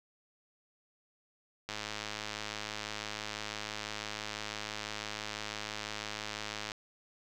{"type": "click train", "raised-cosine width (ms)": 0.2, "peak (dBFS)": -20, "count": 534, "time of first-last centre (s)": [1.69, 6.718], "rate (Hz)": 106, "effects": []}